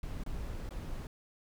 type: noise with dropouts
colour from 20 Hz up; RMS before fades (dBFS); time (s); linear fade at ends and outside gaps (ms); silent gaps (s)
brown; -39; 0.03-1.07; 2; 0.237-0.262 / 0.691-0.707
effects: none